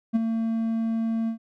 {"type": "tone with ADSR envelope", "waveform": "triangle", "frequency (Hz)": 226, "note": "A3", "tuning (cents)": 47, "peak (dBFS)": -14, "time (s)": [0.13, 1.38], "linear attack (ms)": 27, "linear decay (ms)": 19, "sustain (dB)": -7, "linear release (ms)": 100, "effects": []}